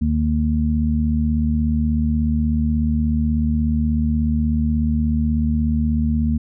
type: harmonic tone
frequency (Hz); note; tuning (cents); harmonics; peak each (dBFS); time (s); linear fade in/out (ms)
76.5; D#2; -29; 1 / 2 / 3; -19 / -25 / -19; 0.01-6.38; 10
effects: none